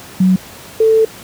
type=tone pair in turn; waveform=sine; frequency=186.2 / 442.9 Hz; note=F#3 / A4; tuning=+11 / +11 cents; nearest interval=octave + minor third; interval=1500 cents; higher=second; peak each=-7 dBFS; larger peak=neither; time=0.2-0.36 / 0.8-1.05 s; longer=second; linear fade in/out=5 ms; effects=pink hiss -35 dBFS RMS until 1.23 s + high-pass 80 Hz 12 dB/octave